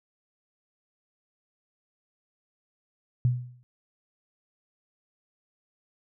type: tone with exponential decay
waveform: sine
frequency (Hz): 123.47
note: B2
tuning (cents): 0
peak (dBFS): -17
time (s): 3.25-3.63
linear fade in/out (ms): 0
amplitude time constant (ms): 81
effects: none